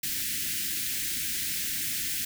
white band-stop noise, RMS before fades -31 dBFS, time 0.03-2.25 s, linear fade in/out 5 ms, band 340 to 1600 Hz, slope 48 dB/octave, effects none

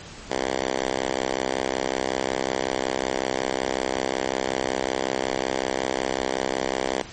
5% pulse tone with high-pass filter, 65.41 Hz, C2, in tune, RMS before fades -26 dBFS, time 0.3-7.02 s, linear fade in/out 5 ms, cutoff 350 Hz, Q 0.94, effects pink hiss -41 dBFS RMS until 7.12 s + MP3 32 kbps

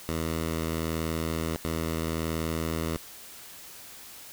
10% pulse tone bursts at uneven times, 81 Hz, E2, 30 cents flat, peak -20 dBFS, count 2, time 0.09-1.56 / 1.65-2.97 s, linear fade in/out 0 ms, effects white hiss -46 dBFS RMS until 4.32 s

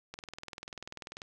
click train, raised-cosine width 0.2 ms, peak -25 dBFS, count 23, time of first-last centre 0.14-1.218 s, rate 20.4 Hz, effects none

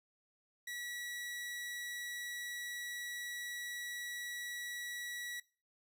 sawtooth tone, 1936 Hz, B6, 35 cents flat, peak -38 dBFS, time 0.67-5.4 s, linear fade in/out 5 ms, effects noise-tail reverb RT60 0.4 s tail -21 dB re dry

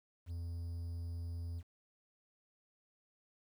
triangle tone with quantisation, 85 Hz, F2, 46 cents flat, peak -37 dBFS, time 0.26-1.63 s, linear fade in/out 50 ms, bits 11, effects none

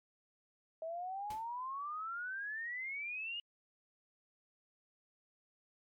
sine exponential sweep, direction up, 636 to 2894 Hz, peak -39 dBFS, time 0.82-3.4 s, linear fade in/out 2 ms
pink noise with exponential decay, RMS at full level -47 dBFS, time 1.3-1.49 s, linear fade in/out 5 ms, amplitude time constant 40 ms
effects AAC 64 kbps

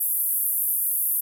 pink band-pass noise, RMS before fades -24 dBFS, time 0-1.21 s, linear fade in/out 10 ms, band 11000 to 14000 Hz, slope 48 dB/octave, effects none

